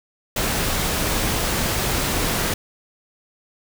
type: noise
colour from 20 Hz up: pink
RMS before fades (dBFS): -22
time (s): 0.36-2.54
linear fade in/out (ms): 5
effects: none